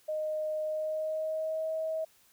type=tone with pitch glide; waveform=sine; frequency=618 to 637.6 Hz; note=D#5 to D#5; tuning=-12 to +42 cents; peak=-30 dBFS; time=0.08-2.05 s; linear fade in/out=10 ms; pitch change=+54 cents; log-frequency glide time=0.64-1.71 s; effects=white hiss -64 dBFS RMS until 2.32 s